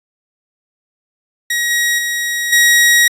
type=tone with level steps; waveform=sawtooth; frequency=1900 Hz; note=A#6; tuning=33 cents sharp; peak=-11 / -9 / -13 / -4 dBFS; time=1.5-3.08 s; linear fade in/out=5 ms; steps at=1.7 / 1.98 / 2.52 s; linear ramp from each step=10 ms; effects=resampled to 32000 Hz